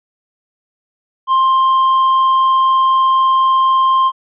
sine tone with tanh clipping, 1054 Hz, C6, 12 cents sharp, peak -10 dBFS, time 1.27-4.12 s, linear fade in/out 50 ms, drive 4 dB, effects resampled to 8000 Hz

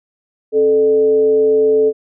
sine tone with frequency modulation, 436 Hz, A4, 16 cents flat, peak -9 dBFS, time 0.52-1.93 s, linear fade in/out 50 ms, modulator 166 Hz, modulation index 0.34, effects none

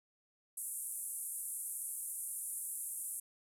pink band-pass noise, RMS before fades -42 dBFS, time 0.57-3.2 s, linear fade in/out 5 ms, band 8700 to 12000 Hz, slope 48 dB/octave, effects none

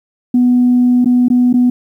sine tone with dropouts, 246.9 Hz, B3, in tune, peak -6 dBFS, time 0.34-1.7 s, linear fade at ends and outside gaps 5 ms, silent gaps 1.046-1.057 / 1.284-1.301 / 1.529-1.539 s, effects tanh soft clip ceiling -3 dBFS + 8-bit

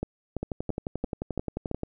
two click trains, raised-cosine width 2 ms, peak -17 / -16 dBFS, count 17 / 6, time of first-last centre 0.43-1.834 / 0.03-1.714 s, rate 11.4 / 2.97 Hz, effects none

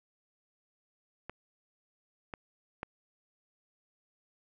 clicks, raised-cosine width 0.5 ms, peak -25 / -24 / -21 dBFS, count 3, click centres 1.296 / 2.338 / 2.831 s, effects none

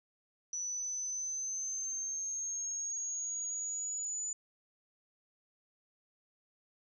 sine linear sweep, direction up, 5920 to 6990 Hz, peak -35 dBFS, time 0.53-4.33 s, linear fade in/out 2 ms, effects none

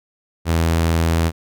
sawtooth tone, 82.5 Hz, E2, 2 cents sharp, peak -11 dBFS, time 0.45-1.32 s, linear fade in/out 50 ms, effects none

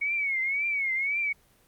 sine tone with vibrato, 2217 Hz, C#7, in tune, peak -25 dBFS, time 0.01-1.33 s, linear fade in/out 10 ms, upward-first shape triangle, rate 1.9 Hz, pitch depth 130 cents each way, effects pink hiss -62 dBFS RMS until 1.67 s + Opus 24 kbps

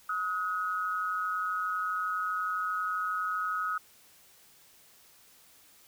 sine tone pair together, 1271 / 1458.6 Hz, D#6 / F#6, +36 / -25 cents, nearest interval major second, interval 239 cents, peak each -30 / -35 dBFS, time 0.09-3.78 s, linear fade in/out 5 ms, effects white hiss -59 dBFS RMS until 5.87 s

